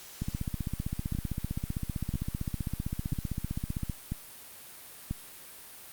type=two click trains; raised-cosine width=5 ms; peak=-19 / -19 dBFS; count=58 / 5; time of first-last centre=0.22-3.897 / 1.15-5.11 s; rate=15.5 / 1.01 Hz; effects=white hiss -48 dBFS RMS until 5.92 s + Opus 48 kbps

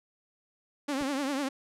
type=tone with vibrato; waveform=sawtooth; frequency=277.2 Hz; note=C#4; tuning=in tune; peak=-25 dBFS; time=0.88-1.49 s; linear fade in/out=10 ms; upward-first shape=triangle; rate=10 Hz; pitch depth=130 cents each way
type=clicks; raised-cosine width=2 ms; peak=-30 dBFS; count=2; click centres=1.011 / 1.023 s
effects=low-pass 10000 Hz 12 dB/octave

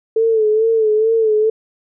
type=tone with vibrato; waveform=sine; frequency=440 Hz; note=A4; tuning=in tune; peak=-11 dBFS; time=0.16-1.5 s; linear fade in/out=5 ms; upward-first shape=sine; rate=2.3 Hz; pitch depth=57 cents each way; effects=none

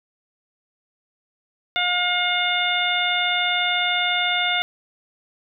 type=harmonic tone; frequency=714 Hz; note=F5; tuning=38 cents sharp; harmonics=1 / 2 / 3 / 4 / 5; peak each=-26 / -26 / -24 / -27 / -24 dBFS; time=1.76-4.62 s; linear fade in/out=0 ms; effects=none

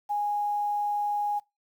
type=tone with quantisation; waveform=sine; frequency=826 Hz; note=G#5; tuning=10 cents flat; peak=-25 dBFS; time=0.09-1.4 s; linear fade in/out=20 ms; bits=9; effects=noise-tail reverb RT60 0.2 s tail -22 dB re dry

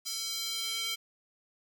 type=tone with high-pass filter sweep; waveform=square; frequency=450.9 Hz; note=A4; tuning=42 cents sharp; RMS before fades=-35 dBFS; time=0.05-0.96 s; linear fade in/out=20 ms; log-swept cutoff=4900 to 2900 Hz; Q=2.1; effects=none

